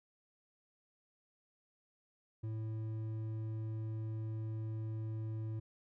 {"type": "tone with hard clipping", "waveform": "triangle", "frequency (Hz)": 110, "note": "A2", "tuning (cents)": 0, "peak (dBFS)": -39, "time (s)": [2.43, 5.6], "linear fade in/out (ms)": 10, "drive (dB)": 10, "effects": []}